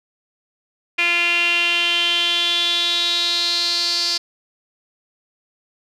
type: tone with band-pass filter sweep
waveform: sawtooth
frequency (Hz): 345.3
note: F4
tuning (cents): -20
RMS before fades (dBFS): -19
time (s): 0.98-4.18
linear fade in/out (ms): 10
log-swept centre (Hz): 2500 to 4700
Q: 7.1
effects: none